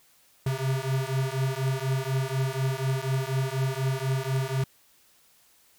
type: beating tone pair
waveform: square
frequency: 130.81 / 134.91 Hz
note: C3 / C#3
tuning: 0 / -47 cents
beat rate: 4.1 Hz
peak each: -29 dBFS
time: 0.46-4.64 s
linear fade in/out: 5 ms
effects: white hiss -61 dBFS RMS until 5.78 s